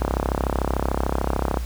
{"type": "click train", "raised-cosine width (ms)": 1, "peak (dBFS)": -7, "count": 53, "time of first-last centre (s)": [0.02, 1.572], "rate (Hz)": 33.5, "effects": ["added 60 Hz sine -25 dBFS peak until 1.65 s", "pink hiss -41 dBFS RMS until 1.65 s"]}